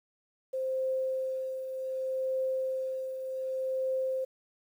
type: tone with tremolo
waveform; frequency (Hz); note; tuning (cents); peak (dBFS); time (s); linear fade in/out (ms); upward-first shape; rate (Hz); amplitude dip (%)
sine; 523.3; C5; 0; -27; 0.53-4.25; 10; triangle; 0.66; 60
effects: 10-bit